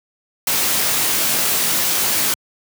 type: noise with comb filter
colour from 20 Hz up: white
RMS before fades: -18 dBFS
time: 0.47-2.34 s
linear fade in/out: 2 ms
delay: 19 ms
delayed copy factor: +0.5
effects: high-pass 100 Hz 12 dB/octave